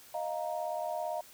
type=chord; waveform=sine; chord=Eb suspended second; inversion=none; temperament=just; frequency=622.3 / 700 / 933.4 Hz; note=Eb5 / F5 / Bb5; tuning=0 / +4 / +2 cents; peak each=-36 / -36 / -40 dBFS; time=0.14-1.21 s; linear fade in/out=5 ms; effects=white hiss -55 dBFS RMS until 1.33 s